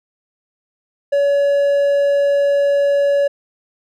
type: tone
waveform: triangle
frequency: 566 Hz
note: C#5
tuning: 36 cents sharp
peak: -10 dBFS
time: 1.12-3.28 s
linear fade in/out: 10 ms
effects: none